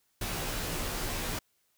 pink noise with comb filter, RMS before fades -34 dBFS, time 0.21-1.39 s, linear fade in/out 5 ms, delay 15 ms, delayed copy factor -0.85, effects white hiss -73 dBFS RMS until 1.77 s

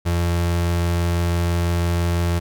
35% pulse tone, 86 Hz, F2, 26 cents flat, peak -16 dBFS, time 0.05-2.4 s, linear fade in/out 20 ms, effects none

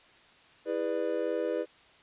triangle chord, E dominant seventh, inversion none, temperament just, 329.6 / 412 / 494.4 / 593.3 Hz, E4 / G#4 / B4 / D5, 0 / -14 / +2 / +18 cents, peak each -33 / -33 / -30 / -33 dBFS, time 0.65-1.66 s, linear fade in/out 50 ms, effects white hiss -58 dBFS RMS until 2.02 s + resampled to 8000 Hz

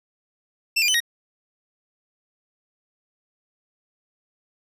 25% pulse tone with pitch steps, 2676 / 2410 / 3023 / 1879 Hz, E7 / D7 / F#7 / A#6, +25 / +44 / +36 / +13 cents, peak -14 dBFS, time 0.76-1.004 s, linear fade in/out 10 ms, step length 61 ms, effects resampled to 32000 Hz

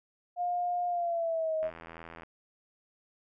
sine tone with pitch glide, 709 to 631.6 Hz, F5 to D#5, +26 to +26 cents, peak -28 dBFS, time 0.36-1.71 s, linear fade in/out 50 ms, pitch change -200 cents, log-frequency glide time 0.88-1.56 s
click train, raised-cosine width 0.5 ms, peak -30 dBFS, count 51, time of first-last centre 1.63-2.234 s, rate 82.8 Hz
effects none

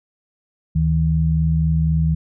sine tone pair together, 75 / 158.92 Hz, D2 / D#3, +37 / +37 cents, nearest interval octave + minor second, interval 1300 cents, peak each -19 / -16 dBFS, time 0.75-2.15 s, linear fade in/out 10 ms, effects none

